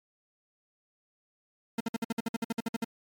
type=tone bursts; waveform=40% pulse; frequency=228.1 Hz; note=A#3; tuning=37 cents flat; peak=-27 dBFS; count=14; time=1.78-2.845 s; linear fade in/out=5 ms; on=25 ms; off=55 ms; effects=MP3 96 kbps